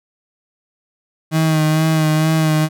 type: tone with vibrato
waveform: 35% pulse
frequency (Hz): 157.2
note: D#3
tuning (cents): +18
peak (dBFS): -11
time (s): 1.31-2.69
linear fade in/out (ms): 50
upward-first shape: sine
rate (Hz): 2.2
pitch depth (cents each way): 29
effects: none